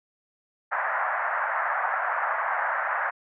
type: band-pass noise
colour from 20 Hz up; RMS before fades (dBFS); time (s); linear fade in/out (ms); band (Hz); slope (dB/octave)
white; -27; 0.71-3.11; 20; 630 to 1800; 48
effects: none